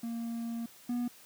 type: tone pair in turn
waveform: triangle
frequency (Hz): 232 / 242.4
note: A#3 / B3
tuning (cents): -8 / -32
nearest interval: minor second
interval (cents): 76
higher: second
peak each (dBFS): -32 / -28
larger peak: second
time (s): 0.03-0.66 / 0.89-1.08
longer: first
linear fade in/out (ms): 5
effects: white hiss -56 dBFS RMS until 1.25 s + high-pass 80 Hz 12 dB/octave